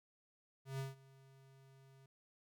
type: tone with ADSR envelope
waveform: square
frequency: 134.8 Hz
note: C#3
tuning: 48 cents flat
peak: -39 dBFS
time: 0.65-2.06 s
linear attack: 140 ms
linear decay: 160 ms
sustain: -23 dB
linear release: 3 ms
effects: none